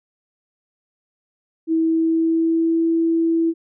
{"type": "tone with pitch glide", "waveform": "sine", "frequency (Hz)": [324.1, 329.8], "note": ["E4", "E4"], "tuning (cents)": [-29, 1], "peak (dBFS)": -15, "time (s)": [1.67, 3.54], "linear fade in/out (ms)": 50, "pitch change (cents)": 30, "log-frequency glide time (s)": [1.77, 2.85], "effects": []}